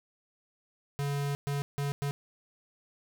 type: tone bursts at uneven times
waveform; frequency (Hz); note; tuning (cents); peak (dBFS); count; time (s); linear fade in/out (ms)
square; 142; C#3; +42; -30; 4; 0.99-1.35 / 1.47-1.62 / 1.78-1.92 / 2.02-2.11; 0
effects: none